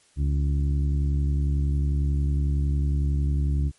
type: harmonic tone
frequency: 71 Hz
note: C#2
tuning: 42 cents sharp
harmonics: 1 / 2 / 3 / 4 / 5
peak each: -21 / -27 / -40 / -37 / -45 dBFS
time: 0.16-3.72 s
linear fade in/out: 50 ms
effects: white hiss -60 dBFS RMS until 3.78 s + MP3 48 kbps